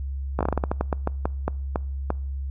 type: slowing click train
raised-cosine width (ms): 1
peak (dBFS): -9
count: 16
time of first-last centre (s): 0.39-2.104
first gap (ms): 17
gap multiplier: 1.24
effects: noise-tail reverb RT60 0.6 s tail -26 dB re dry + added 68 Hz sine -27 dBFS peak until 2.5 s